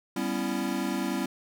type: chord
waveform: square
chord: C# half-diminished seventh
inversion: second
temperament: equal with one note detuned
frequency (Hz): 196 / 246.9 / 277.2 / 333.5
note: G3 / B3 / C#4 / E4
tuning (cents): 0 / 0 / 0 / +20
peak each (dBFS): -34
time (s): 0.16-1.26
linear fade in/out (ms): 5
effects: none